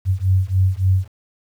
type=beating tone pair; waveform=sine; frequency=92.5 / 96 Hz; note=F#2 / G2; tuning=0 / -36 cents; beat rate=3.5 Hz; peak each=-17 dBFS; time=0.05-1.08 s; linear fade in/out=50 ms; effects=8-bit